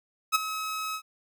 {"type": "tone with ADSR envelope", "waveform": "sawtooth", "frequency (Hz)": 1281, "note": "E6", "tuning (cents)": -50, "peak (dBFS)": -14, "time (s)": [0.32, 1.02], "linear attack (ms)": 31, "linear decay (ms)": 17, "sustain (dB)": -13, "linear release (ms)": 74, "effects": []}